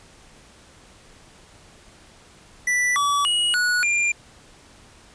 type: tone with pitch steps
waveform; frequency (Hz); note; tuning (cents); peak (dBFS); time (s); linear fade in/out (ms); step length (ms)
square; 1973 / 1145 / 2901 / 1464 / 2393; B6 / D6 / F#7 / F#6 / D7; -2 / -44 / -35 / -19 / +32; -19; 2.67-4.12; 5; 290
effects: pink hiss -50 dBFS RMS until 5.14 s + resampled to 22050 Hz